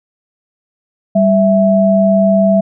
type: tone pair together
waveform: sine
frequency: 196 / 659.3 Hz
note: G3 / E5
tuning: 0 / 0 cents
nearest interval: octave + major sixth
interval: 2100 cents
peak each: -10 dBFS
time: 1.15-2.61 s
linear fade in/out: 10 ms
effects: none